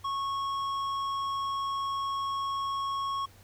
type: tone with tanh clipping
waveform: triangle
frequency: 1100 Hz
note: C#6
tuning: 14 cents flat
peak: -31 dBFS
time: 0.04-3.26 s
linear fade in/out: 10 ms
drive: 14 dB
effects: added 96 Hz sine -55 dBFS peak until 3.43 s + pink hiss -58 dBFS RMS until 3.43 s